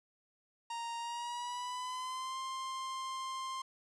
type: tone with pitch glide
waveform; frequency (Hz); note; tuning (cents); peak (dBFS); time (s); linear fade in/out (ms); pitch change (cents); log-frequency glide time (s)
45% pulse; 932 to 1052.2; A#5 to C6; -1 to +9; -38; 0.7-3.62; 5; +210; 0.98-2.39
effects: resampled to 22050 Hz + 11-bit